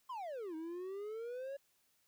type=exponential two-way sweep; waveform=triangle; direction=down then up; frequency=1079 to 312.6 to 564 Hz; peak=-39 dBFS; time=0.09-1.57 s; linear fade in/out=10 ms; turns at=0.55 s; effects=white hiss -75 dBFS RMS until 2.07 s